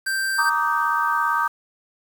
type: tone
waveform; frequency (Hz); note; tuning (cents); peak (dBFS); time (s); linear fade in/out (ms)
square; 1568; G6; 0; -22; 0.06-0.5; 10
type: chord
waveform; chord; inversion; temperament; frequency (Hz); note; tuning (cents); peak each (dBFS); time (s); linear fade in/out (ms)
sine; Eb major seventh; second; just; 933.4 / 1166.7 / 1244.5 / 1555.6; Bb5 / D6 / Eb6 / G6; +2 / -12 / 0 / -14; -24; 0.38-1.48; 10
effects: 7-bit